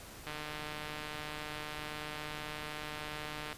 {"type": "click train", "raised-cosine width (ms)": 0.3, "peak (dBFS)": -25, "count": 493, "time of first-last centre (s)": [0.27, 3.528], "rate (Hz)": 151, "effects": ["pink hiss -50 dBFS RMS until 3.57 s", "resampled to 32000 Hz"]}